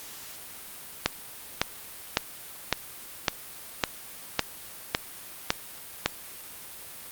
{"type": "click train", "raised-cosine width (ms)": 0.2, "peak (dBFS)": -3, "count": 10, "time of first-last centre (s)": [1.06, 6.06], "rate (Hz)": 1.8, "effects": ["white hiss -43 dBFS RMS until 7.11 s", "Opus 48 kbps"]}